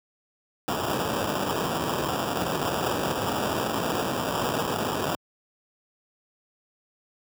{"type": "noise with sample-and-hold", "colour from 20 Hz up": "violet", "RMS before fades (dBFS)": -27, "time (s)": [0.68, 5.15], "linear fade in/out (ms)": 0, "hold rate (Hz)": 2100, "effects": ["high-pass 100 Hz 12 dB/octave"]}